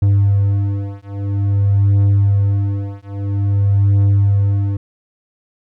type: beating tone pair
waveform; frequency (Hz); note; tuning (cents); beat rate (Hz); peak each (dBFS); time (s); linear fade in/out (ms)
triangle; 99.7 / 100.2; G2 / G2; +30 / +38; 0.5; -13; 0.02-4.77; 5
effects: none